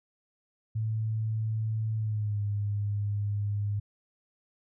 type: tone with pitch glide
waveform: sine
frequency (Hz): 110 to 102.63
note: A2 to G#2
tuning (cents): 0 to -20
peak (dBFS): -27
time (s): 0.75-3.8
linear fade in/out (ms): 10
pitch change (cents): -120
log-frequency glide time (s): 1.96-2.41
effects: none